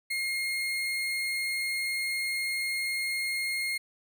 35% pulse tone, 2139 Hz, C7, 38 cents sharp, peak -27 dBFS, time 0.1-3.78 s, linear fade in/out 10 ms, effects none

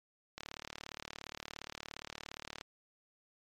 click train, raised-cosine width 0.2 ms, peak -24 dBFS, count 84, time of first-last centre 0.38-2.611 s, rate 37.2 Hz, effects MP3 96 kbps

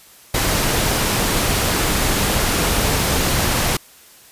pink noise, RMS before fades -18 dBFS, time 0.34-3.77 s, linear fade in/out 5 ms, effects white hiss -46 dBFS RMS until 4.31 s + resampled to 32000 Hz

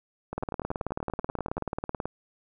two click trains, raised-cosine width 1 ms, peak -16 / -20 dBFS, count 32 / 14, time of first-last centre 0.38-2.056 / 0.33-1.58 s, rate 18.5 / 10.4 Hz, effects none

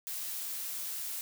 blue noise, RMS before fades -38 dBFS, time 0.07-1.21 s, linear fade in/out 0 ms, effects none

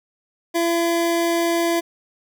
25% pulse tone, 338.2 Hz, E4, 44 cents sharp, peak -14 dBFS, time 0.54-1.81 s, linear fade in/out 20 ms, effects none

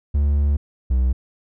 triangle tone pair in turn, 72 / 63.34 Hz, D2 / B1, -34 / +44 cents, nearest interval major second, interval 222 cents, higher first, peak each -13 dBFS, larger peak neither, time 0.14-0.57 / 0.9-1.13 s, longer first, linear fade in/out 10 ms, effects none

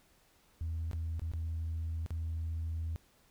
sine tone with dropouts, 81.4 Hz, E2, 21 cents flat, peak -32 dBFS, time 0.61-2.96 s, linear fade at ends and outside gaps 0 ms, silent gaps 0.913-0.932 / 1.195-1.218 / 1.316-1.336 / 2.062-2.106 s, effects tanh soft clip ceiling -31 dBFS + pink hiss -67 dBFS RMS until 3.3 s

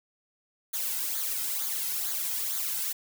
blue noise with flanger, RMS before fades -31 dBFS, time 0.73-2.93 s, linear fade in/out 10 ms, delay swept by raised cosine 0.36 to 1.76 ms, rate 2.2 Hz, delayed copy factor -0.7, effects none

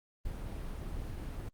brown noise, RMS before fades -39 dBFS, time 0.25-1.49 s, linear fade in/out 5 ms, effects Opus 32 kbps

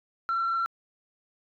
sine tone with frequency modulation, 1354 Hz, E6, 46 cents sharp, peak -23 dBFS, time 0.29-0.66 s, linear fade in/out 0 ms, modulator 26 Hz, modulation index 0.71, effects tanh soft clip ceiling -22 dBFS

